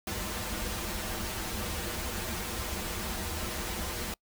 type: noise with comb filter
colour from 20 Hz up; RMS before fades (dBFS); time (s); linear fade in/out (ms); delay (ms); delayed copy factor
pink; -35; 0.07-4.14; 2; 7.2; -1
effects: noise-tail reverb RT60 0.1 s tail -26 dB re dry